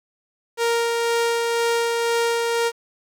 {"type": "tone with tremolo", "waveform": "sawtooth", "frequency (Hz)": 466.2, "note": "A#4", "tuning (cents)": 0, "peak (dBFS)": -14, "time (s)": [0.57, 2.72], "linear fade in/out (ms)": 50, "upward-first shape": "sine", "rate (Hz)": 2, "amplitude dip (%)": 25, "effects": ["low-pass 11000 Hz 12 dB/octave", "8-bit"]}